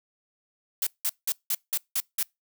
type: noise bursts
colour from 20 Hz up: blue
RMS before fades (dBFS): -26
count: 7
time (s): 0.82-2.229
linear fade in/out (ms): 2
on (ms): 47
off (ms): 180
effects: noise-tail reverb RT60 0.2 s tail -26 dB re dry